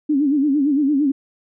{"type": "tone with vibrato", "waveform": "sine", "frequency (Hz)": 285.4, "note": "D4", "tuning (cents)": -49, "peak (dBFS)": -14, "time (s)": [0.09, 1.12], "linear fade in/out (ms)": 10, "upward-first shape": "sine", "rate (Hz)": 8.8, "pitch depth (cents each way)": 120, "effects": []}